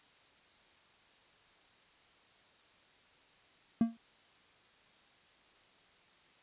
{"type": "tone with exponential decay", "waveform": "triangle", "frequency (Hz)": 229.3, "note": "A#3", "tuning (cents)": -28, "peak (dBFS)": -19, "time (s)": [3.81, 3.97], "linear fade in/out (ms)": 2, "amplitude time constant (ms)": 34, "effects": ["white hiss -64 dBFS RMS until 6.42 s", "resampled to 8000 Hz"]}